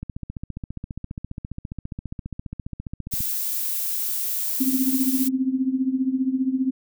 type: click train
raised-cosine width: 5 ms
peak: -19 dBFS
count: 48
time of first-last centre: 0.03-3.206 s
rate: 14.8 Hz
type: noise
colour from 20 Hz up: violet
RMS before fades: -26 dBFS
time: 3.11-5.29 s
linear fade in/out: 20 ms
type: tone with tremolo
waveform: sine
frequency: 261.6 Hz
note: C4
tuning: in tune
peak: -16 dBFS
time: 4.6-6.71 s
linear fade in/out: 10 ms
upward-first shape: triangle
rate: 15 Hz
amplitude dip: 85%
effects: none